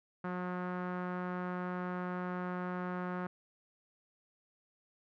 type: tone with low-pass filter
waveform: sawtooth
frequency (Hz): 180.4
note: F#3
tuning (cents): -44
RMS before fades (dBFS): -38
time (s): 0.24-3.27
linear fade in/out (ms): 5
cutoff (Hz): 1400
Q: 2.4
effects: none